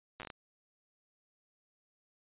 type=slowing click train; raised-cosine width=0.3 ms; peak=-27 dBFS; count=7; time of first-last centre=0.2-0.302 s; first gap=8 ms; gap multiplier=1.3; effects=resampled to 8000 Hz